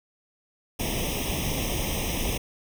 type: noise with comb filter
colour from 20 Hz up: pink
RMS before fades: -28 dBFS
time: 0.79-2.38 s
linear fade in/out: 10 ms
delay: 0.34 ms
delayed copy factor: +1
effects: none